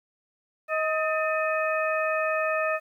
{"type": "harmonic tone with a mistuned harmonic", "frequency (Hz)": 630, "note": "D#5", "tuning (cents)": 21, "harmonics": [1, 2, 3, 4], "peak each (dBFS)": [-26, -29, -31, -32], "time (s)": [0.68, 2.8], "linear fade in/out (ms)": 50, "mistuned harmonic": 3, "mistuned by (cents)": -87, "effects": ["10-bit"]}